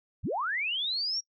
sine linear sweep, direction up, 34.1 to 5710 Hz, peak -28 dBFS, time 0.23-1.21 s, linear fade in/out 20 ms, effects noise-tail reverb RT60 0.1 s tail -25 dB re dry

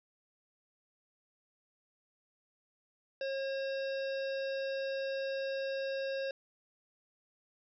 harmonic tone, 541 Hz, C#5, 42 cents flat, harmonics 1 / 3 / 5 / 7 / 9 / 10, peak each -34 / -44 / -48 / -51 / -53 / -54 dBFS, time 3.21-6.31 s, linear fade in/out 2 ms, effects none

